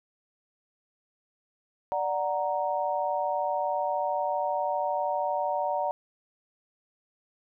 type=chord; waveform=sine; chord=D augmented; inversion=none; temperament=equal; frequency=587.3 / 740 / 932.3 Hz; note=D5 / F#5 / A#5; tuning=0 / 0 / 0 cents; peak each=-30 dBFS; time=1.92-5.91 s; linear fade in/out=0 ms; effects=none